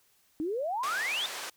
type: exponential sweep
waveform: sine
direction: up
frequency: 295.3 to 3675 Hz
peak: -29 dBFS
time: 0.4-1.26 s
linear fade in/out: 0 ms
type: band-pass noise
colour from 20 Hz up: pink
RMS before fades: -39 dBFS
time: 0.83-1.5 s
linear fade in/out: 5 ms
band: 780 to 9500 Hz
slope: 12 dB/octave
effects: white hiss -67 dBFS RMS until 1.56 s